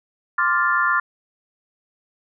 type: chord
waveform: sine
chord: D minor seventh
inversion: third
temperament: equal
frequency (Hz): 1046.5 / 1174.7 / 1396.9 / 1760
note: C6 / D6 / F6 / A6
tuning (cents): 0 / 0 / 0 / 0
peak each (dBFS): -23 / -23 / -20 / -22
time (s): 0.38-1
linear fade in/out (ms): 5
effects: none